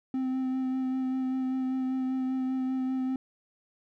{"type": "tone with vibrato", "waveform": "triangle", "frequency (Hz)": 260, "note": "C4", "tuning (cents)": -11, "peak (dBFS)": -25, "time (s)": [0.14, 3.16], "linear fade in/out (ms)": 2, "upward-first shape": "sine", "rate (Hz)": 5.1, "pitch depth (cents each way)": 14, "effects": []}